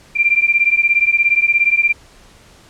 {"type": "beating tone pair", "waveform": "sine", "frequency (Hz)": [2363, 2380], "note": ["D7", "D7"], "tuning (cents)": [10, 22], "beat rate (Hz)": 17, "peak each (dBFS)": -14, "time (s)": [0.15, 1.93], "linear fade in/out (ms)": 20, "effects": ["pink hiss -46 dBFS RMS until 2.69 s", "low-pass 9000 Hz 12 dB/octave"]}